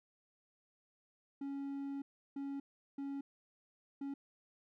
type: tone bursts at uneven times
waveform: triangle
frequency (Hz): 277.9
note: C#4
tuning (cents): +4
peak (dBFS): -37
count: 4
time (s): 1.41-2.02 / 2.36-2.6 / 2.98-3.21 / 4.01-4.14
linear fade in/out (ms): 5
effects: none